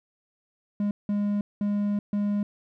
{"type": "tone bursts at uneven times", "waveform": "triangle", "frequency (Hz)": 205, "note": "G#3", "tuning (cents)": -22, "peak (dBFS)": -21, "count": 4, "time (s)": [[0.8, 0.91], [1.09, 1.41], [1.61, 1.99], [2.13, 2.43]], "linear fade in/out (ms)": 2, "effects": []}